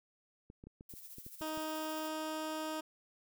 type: clicks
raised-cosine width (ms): 3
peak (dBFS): -38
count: 9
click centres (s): 0.501 / 0.639 / 0.67 / 0.809 / 0.938 / 1.184 / 1.265 / 1.411 / 1.575
type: noise with tremolo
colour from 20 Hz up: violet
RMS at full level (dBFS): -49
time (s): 0.89-2.09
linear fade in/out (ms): 5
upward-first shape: sine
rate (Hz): 14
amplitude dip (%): 55
type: tone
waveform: 15% pulse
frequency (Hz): 312.6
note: D#4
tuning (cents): +8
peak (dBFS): -31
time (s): 1.41-2.81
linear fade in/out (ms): 10
effects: none